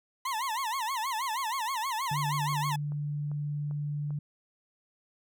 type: tone with vibrato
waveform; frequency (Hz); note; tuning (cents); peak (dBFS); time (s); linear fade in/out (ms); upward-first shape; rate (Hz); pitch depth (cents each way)
40% pulse; 974; B5; -24; -29; 0.25-2.76; 5; sine; 6.3; 220
type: tone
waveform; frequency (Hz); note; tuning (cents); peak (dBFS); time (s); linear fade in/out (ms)
sine; 146.83; D3; 0; -30; 2.11-4.19; 5
type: click train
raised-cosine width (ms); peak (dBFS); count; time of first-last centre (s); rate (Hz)
1; -37; 6; 2.13-4.106; 2.53
effects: none